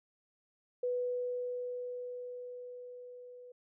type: tone with level ramp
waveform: sine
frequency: 493.9 Hz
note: B4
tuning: in tune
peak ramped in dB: -30 to -49 dBFS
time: 0.83-3.52 s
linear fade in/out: 5 ms
effects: none